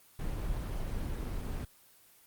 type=noise; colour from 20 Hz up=brown; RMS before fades=-35 dBFS; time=0.19-1.65 s; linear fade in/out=5 ms; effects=white hiss -61 dBFS RMS until 2.26 s + Opus 24 kbps